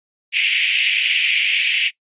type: band-pass noise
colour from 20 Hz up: white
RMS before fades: -18 dBFS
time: 0.32-1.91 s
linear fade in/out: 50 ms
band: 2200 to 3000 Hz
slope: 48 dB/octave
effects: noise-tail reverb RT60 0.1 s tail -20 dB re dry + resampled to 8000 Hz